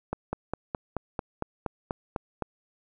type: slowing click train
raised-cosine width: 1 ms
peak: -15 dBFS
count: 11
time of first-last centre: 0.13-2.423 s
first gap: 200 ms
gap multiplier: 1.03
effects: none